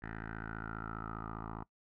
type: tone with low-pass filter sweep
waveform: 10% pulse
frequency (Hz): 54.9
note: A1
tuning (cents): -3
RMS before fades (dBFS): -43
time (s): 0.02-1.64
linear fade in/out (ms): 10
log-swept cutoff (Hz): 1700 to 1100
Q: 9.1
effects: noise-tail reverb RT60 0.1 s tail -21 dB re dry